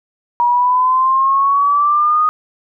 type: exponential sweep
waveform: sine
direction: up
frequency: 954 to 1244.5 Hz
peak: -10 dBFS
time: 0.4-2.29 s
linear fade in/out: 0 ms
effects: none